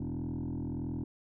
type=tone with frequency modulation; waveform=sine; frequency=193.9 Hz; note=G3; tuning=19 cents flat; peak=-31 dBFS; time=0-1.04 s; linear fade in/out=5 ms; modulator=41.5 Hz; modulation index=3; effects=tanh soft clip ceiling -32 dBFS